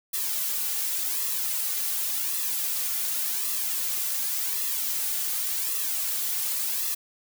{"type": "noise with flanger", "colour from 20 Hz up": "blue", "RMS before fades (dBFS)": -28, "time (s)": [0.13, 6.95], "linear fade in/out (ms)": 10, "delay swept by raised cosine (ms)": [1.3, 3.2], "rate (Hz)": 0.89, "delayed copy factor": -0.7, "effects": []}